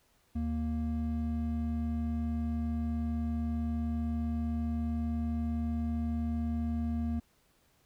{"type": "tone pair together", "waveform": "triangle", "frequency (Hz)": [77.71, 233.1], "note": ["D#2", "A#3"], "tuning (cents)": [-2, 0], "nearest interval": "octave + perfect fifth", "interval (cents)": 1902, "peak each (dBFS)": [-31, -30], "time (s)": [0.35, 7.2], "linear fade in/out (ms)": 10, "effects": ["pink hiss -69 dBFS RMS until 7.85 s"]}